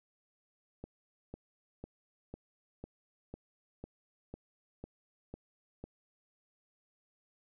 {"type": "click train", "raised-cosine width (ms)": 2, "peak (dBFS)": -30, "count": 11, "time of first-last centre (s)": [0.84, 5.84], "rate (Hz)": 2, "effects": []}